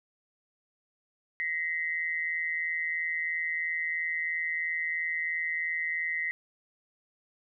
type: tone pair together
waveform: sine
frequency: 1887 / 2050 Hz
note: A#6 / C7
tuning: +21 / -36 cents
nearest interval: minor second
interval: 143 cents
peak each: -32 / -31 dBFS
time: 1.4-6.31 s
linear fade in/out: 0 ms
effects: none